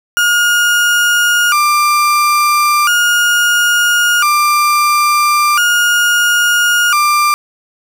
35% pulse tone with vibrato, 1303 Hz, E6, 20 cents flat, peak -7 dBFS, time 0.17-7.34 s, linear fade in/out 0 ms, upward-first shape square, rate 0.37 Hz, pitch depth 160 cents each way, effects none

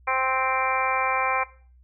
harmonic tone, 261.6 Hz, C4, in tune, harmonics 2 / 3 / 4 / 5 / 6 / 7 / 8 / 9, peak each -32 / -28 / -26 / -30 / -34 / -36 / -33 / -29 dBFS, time 0.07-1.44 s, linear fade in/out 10 ms, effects noise-tail reverb RT60 0.4 s tail -17 dB re dry + added 62 Hz sine -51 dBFS peak until 1.83 s

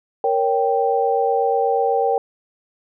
sine chord, G diminished, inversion first, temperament equal, 466.2 / 554.4 / 784 Hz, Bb4 / Db5 / G5, 0 / 0 / 0 cents, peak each -19 / -23 / -19 dBFS, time 0.24-2.18 s, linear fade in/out 2 ms, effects none

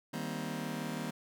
sawtooth chord, C minor seventh, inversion first, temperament just, 156.98 / 196.22 / 235.5 / 261.6 Hz, Eb3 / G3 / Bb3 / C4, +16 / +2 / +18 / 0 cents, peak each -37 / -38 / -36 / -39 dBFS, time 0.13-1.11 s, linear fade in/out 10 ms, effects none

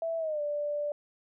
sine tone with pitch glide, 659.3 to 587.4 Hz, E5 to D5, 0 to 0 cents, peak -29 dBFS, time 0.02-0.92 s, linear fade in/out 2 ms, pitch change -200 cents, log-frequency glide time 0.18-0.41 s, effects none

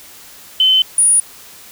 sine tone pair in turn, 3058 / 9655 Hz, G7 / D9, -44 / +47 cents, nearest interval octave + minor sixth, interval 1991 cents, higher second, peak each -8 dBFS, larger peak neither, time 0.6-0.82 / 0.98-1.2 s, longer neither, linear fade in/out 2 ms, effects white hiss -39 dBFS RMS until 1.71 s

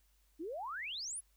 sine exponential sweep, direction up, 293.7 to 11175 Hz, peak -39 dBFS, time 0.39-1.21 s, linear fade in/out 20 ms, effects added 50 Hz sine -69 dBFS peak until 1.36 s + white hiss -75 dBFS RMS until 1.36 s

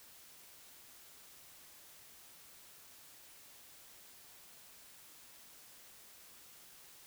silence, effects white hiss -58 dBFS RMS until 7.06 s

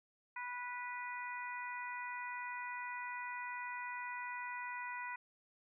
harmonic tone, 491.3 Hz, B4, 9 cents flat, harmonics 2 / 3 / 4 / 5, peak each -44 / -48 / -46 / -50 dBFS, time 0.36-5.16 s, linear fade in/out 5 ms, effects none

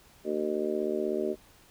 harmonic tone, 76.2 Hz, D#2, 36 cents flat, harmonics 3 / 4 / 5 / 6 / 7 / 8, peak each -36 / -36 / -30 / -36 / -43 / -35 dBFS, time 0.24-1.36 s, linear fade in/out 50 ms, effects pink hiss -58 dBFS RMS until 1.7 s

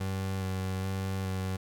30% pulse tone with vibrato, 95.1 Hz, F#2, 48 cents sharp, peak -28 dBFS, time 0-1.57 s, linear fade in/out 10 ms, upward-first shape square, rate 1.2 Hz, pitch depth 13 cents each way, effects none

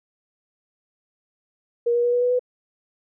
sine tone with pitch steps, 473.7 / 478.4 / 483.1 / 487.9 / 492.7 / 497.5 Hz, A#4 / A#4 / B4 / B4 / B4 / B4, +28 / +45 / -38 / -21 / -4 / +13 cents, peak -17 dBFS, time 1.86-2.394 s, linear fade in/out 10 ms, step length 89 ms, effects none

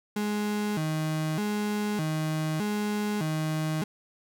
35% pulse tone with vibrato, 180.7 Hz, F#3, 41 cents flat, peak -25 dBFS, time 0.16-3.84 s, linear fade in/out 5 ms, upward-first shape square, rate 0.82 Hz, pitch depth 250 cents each way, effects none

